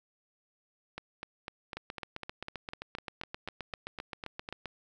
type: two click trains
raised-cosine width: 0.3 ms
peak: -22 / -23 dBFS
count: 23 / 15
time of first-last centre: 1.77-4.657 / 0.98-4.489 s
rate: 7.62 / 3.99 Hz
effects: none